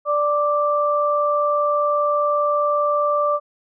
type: tone pair together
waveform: sine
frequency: 587.5 / 1175 Hz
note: D5 / D6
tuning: +1 / +1 cents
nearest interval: octave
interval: 1200 cents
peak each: -19 dBFS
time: 0.05-3.4 s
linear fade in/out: 50 ms
effects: none